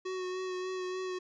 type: tone with vibrato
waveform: square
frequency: 370 Hz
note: F#4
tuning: in tune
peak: -35 dBFS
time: 0.05-1.19 s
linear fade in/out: 10 ms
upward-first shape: sine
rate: 3.4 Hz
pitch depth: 20 cents each way
effects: resampled to 16000 Hz